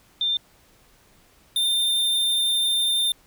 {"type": "tone pair in turn", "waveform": ["sine", "square"], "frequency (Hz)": [3592, 3606], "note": ["A7", "A7"], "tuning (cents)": [35, 42], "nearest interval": "unison", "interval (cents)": 7, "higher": "second", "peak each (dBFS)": -20, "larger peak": "neither", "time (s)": [[0.21, 0.37], [1.56, 3.12]], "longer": "second", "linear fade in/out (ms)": 2, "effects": ["pink hiss -57 dBFS RMS until 3.26 s"]}